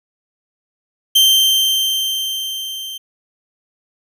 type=tone with level ramp; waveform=40% pulse; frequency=3136 Hz; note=G7; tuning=in tune; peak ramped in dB=-7 to -26 dBFS; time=1.15-2.98 s; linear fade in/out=10 ms; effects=none